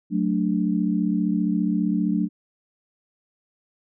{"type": "chord", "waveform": "sine", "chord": "D major", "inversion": "first", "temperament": "equal", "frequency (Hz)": [185, 220, 293.7], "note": ["F#3", "A3", "D4"], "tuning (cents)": [0, 0, 0], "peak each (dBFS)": [-23, -24, -25], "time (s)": [0.1, 2.29], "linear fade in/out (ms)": 50, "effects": []}